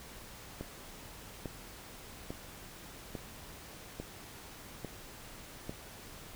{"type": "click train", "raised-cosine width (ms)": 2, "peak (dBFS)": -25, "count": 7, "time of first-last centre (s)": [0.61, 5.695], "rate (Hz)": 1.18, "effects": ["pink hiss -50 dBFS RMS until 6.35 s"]}